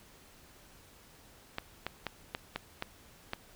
clicks, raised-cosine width 0.3 ms, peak -18 dBFS, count 7, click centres 1.584 / 1.866 / 2.067 / 2.349 / 2.56 / 2.824 / 3.334 s, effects pink hiss -58 dBFS RMS until 3.55 s

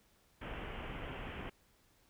pink low-pass noise, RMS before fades -44 dBFS, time 0.41-1.5 s, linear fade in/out 10 ms, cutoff 3200 Hz, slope 96 dB/octave, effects pink hiss -70 dBFS RMS until 2.09 s

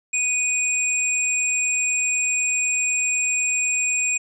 sine tone pair together, 2480 / 7432 Hz, D#7 / A#8, -6 / -6 cents, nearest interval octave + perfect fifth, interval 1900 cents, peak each -22 dBFS, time 0.13-4.18 s, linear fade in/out 10 ms, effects none

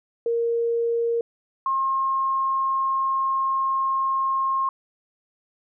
sine tone pair in turn, 466.2 / 1071 Hz, A#4 / C6, 0 / +40 cents, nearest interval octave + major second, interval 1440 cents, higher second, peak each -20 / -20 dBFS, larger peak neither, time 0.26-1.21 / 1.66-4.69 s, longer second, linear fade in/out 2 ms, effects none

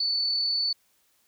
sine tone with amplitude modulation, 4481 Hz, C#8, 18 cents sharp, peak -22 dBFS, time 0-0.73 s, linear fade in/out 5 ms, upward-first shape sine, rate 39.9 Hz, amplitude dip 30%, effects white hiss -67 dBFS RMS until 1.27 s

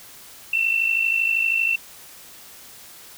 sine tone with amplitude modulation, 2691 Hz, E7, 35 cents sharp, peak -15 dBFS, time 0.53-1.76 s, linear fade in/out 5 ms, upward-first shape sine, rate 52.7 Hz, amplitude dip 65%, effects white hiss -44 dBFS RMS until 3.17 s

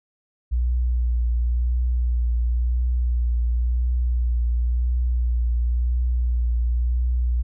sine tone with vibrato, 60.1 Hz, B1, 46 cents flat, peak -18 dBFS, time 0.51-7.43 s, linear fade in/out 20 ms, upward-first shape triangle, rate 0.95 Hz, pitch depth 35 cents each way, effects none

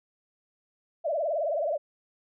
sine tone with vibrato, 622.3 Hz, D#5, in tune, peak -25 dBFS, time 1.04-1.78 s, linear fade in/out 20 ms, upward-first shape triangle, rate 19 Hz, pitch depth 200 cents each way, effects none

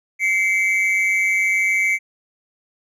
triangle tone pair together, 2093 / 2286 Hz, C7 / D7, 0 / -47 cents, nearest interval major second, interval 153 cents, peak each -17 dBFS, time 0.19-1.99 s, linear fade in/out 50 ms, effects none

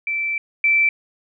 sine tone pair in turn, 2331 / 2331 Hz, D7 / D7, -14 / -14 cents, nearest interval unison, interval 0 cents, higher neither, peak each -20 / -13 dBFS, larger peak second, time 0.07-0.38 / 0.64-0.89 s, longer first, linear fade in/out 2 ms, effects none

